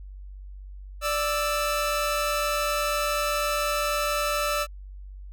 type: tone pair together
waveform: sawtooth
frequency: 588.9 / 1322 Hz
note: D5 / E6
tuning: +5 / +5 cents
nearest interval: octave + major second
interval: 1400 cents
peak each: -23 dBFS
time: 1.01-4.67 s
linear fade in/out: 50 ms
effects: added 48 Hz sine -38 dBFS peak until 5.32 s